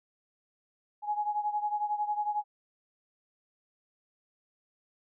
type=beating tone pair; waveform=sine; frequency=834 / 845 Hz; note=G#5 / G#5; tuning=+7 / +30 cents; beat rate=11 Hz; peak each=-30 / -34 dBFS; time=1.02-2.44 s; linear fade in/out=50 ms; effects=none